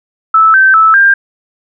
sine tone with pitch steps, 1311 / 1550 / 1310 / 1595 Hz, E6 / G6 / E6 / G6, -10 / -20 / -11 / +30 cents, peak -3 dBFS, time 0.34-1.14 s, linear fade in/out 5 ms, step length 200 ms, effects none

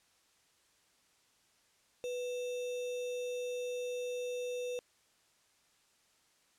sine tone with sample-and-hold, 493.9 Hz, B4, in tune, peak -35 dBFS, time 2.04-4.79 s, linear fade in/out 0 ms, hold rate 3150 Hz, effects white hiss -70 dBFS RMS until 6.58 s + low-pass 9000 Hz 12 dB/octave

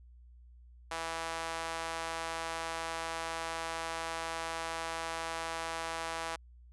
sawtooth tone with high-pass filter, 164.2 Hz, E3, 6 cents flat, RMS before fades -38 dBFS, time 0.91-6.36 s, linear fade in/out 5 ms, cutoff 830 Hz, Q 1.3, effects added 60 Hz sine -53 dBFS peak until 6.72 s + resampled to 24000 Hz

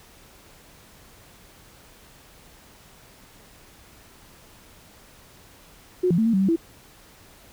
sine tone with pitch steps, 363.4 / 171.1 / 222.8 / 229.1 / 191.4 / 193.4 / 332 Hz, F#4 / F3 / A3 / A#3 / G3 / G3 / E4, -31 / -35 / +22 / -30 / -41 / -23 / +12 cents, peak -17 dBFS, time 6.03-6.562 s, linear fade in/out 10 ms, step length 76 ms, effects pink hiss -51 dBFS RMS until 7.52 s

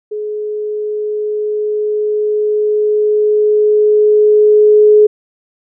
sine tone with level ramp, 422.7 Hz, G#4, 31 cents sharp, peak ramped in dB -18 to -3 dBFS, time 0.11-5.07 s, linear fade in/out 10 ms, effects none

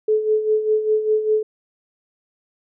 sine tone with tremolo, 431.1 Hz, A4, 35 cents flat, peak -13 dBFS, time 0.08-1.43 s, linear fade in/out 5 ms, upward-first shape sine, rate 5 Hz, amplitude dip 65%, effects none

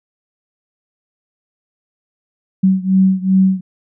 sine beating tone pair, 188.6 / 191.2 Hz, F#3 / G3, +33 / -43 cents, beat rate 2.6 Hz, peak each -12 / -14 dBFS, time 2.63-3.61 s, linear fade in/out 10 ms, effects none

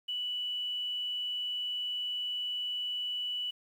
sine tone with quantisation, 2960 Hz, F#7, in tune, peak -32 dBFS, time 0.08-3.51 s, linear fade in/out 10 ms, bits 10, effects none

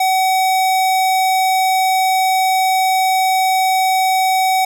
square tone, 755 Hz, F#5, 35 cents sharp, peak -13 dBFS, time 0-4.65 s, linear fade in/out 5 ms, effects none

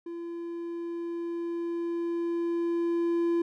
triangle tone with level ramp, 340 Hz, F4, 46 cents flat, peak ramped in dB -33 to -21 dBFS, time 0.06-3.42 s, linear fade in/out 5 ms, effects none

